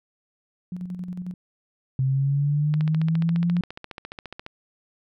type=tone with tremolo; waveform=sine; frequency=180 Hz; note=F#3; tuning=47 cents flat; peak=-28 dBFS; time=0.72-1.34 s; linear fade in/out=2 ms; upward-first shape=square; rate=11 Hz; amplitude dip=50%
type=linear sweep; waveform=sine; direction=up; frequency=130.81 to 176.3 Hz; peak=-19 dBFS; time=1.99-3.61 s; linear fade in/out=2 ms
type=click train; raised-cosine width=0.3 ms; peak=-20 dBFS; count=26; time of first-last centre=2.74-4.464 s; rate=14.5 Hz
effects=none